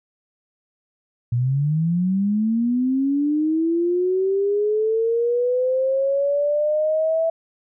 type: linear sweep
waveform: sine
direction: up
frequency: 116.54 to 659.3 Hz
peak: -17 dBFS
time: 1.32-7.3 s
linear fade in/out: 5 ms
effects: none